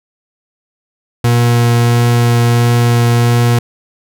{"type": "tone with vibrato", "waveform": "40% pulse", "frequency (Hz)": 119.1, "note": "A#2", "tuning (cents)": 38, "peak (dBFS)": -7, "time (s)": [1.24, 3.59], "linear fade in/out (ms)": 5, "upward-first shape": "triangle", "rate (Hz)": 1.5, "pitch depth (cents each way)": 8, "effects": []}